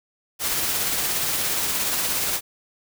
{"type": "noise with tremolo", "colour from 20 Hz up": "white", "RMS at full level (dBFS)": -23, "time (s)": [0.39, 2.41], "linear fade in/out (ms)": 50, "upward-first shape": "sine", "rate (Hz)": 17, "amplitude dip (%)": 25, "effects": []}